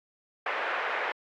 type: band-pass noise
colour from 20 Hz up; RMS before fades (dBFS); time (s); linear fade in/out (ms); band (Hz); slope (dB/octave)
white; -31; 0.46-1.12; 5; 460 to 2100; 24
effects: AAC 64 kbps